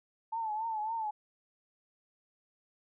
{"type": "tone with vibrato", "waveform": "sine", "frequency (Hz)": 880, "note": "A5", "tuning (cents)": 0, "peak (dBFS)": -32, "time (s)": [0.32, 1.11], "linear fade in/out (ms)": 10, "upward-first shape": "triangle", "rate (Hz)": 3.6, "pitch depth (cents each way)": 88, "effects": []}